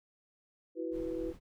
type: chord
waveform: sine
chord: E suspended second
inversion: none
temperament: equal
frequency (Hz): 329.6 / 370 / 493.9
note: E4 / F#4 / B4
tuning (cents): 0 / 0 / 0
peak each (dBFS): -37 / -40 / -39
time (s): 0.75-1.34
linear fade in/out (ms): 50
type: noise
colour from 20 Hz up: brown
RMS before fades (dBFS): -48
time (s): 0.91-1.4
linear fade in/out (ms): 50
effects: none